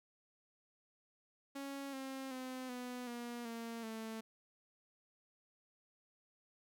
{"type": "tone with pitch steps", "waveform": "sawtooth", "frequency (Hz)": [276.6, 266.7, 257.2, 248, 239.1, 230.6, 222.3], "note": ["C#4", "C4", "C4", "B3", "A#3", "A#3", "A3"], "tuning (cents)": [-4, 33, -30, 7, 44, -19, 18], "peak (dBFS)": -39, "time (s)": [1.55, 4.21], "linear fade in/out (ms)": 10, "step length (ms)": 380, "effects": []}